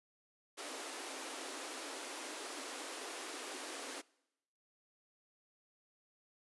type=high-pass noise; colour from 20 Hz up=pink; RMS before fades=-45 dBFS; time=0.57-4.02 s; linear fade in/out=20 ms; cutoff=260 Hz; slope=96 dB/octave; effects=noise-tail reverb RT60 0.9 s tail -24 dB re dry + resampled to 24000 Hz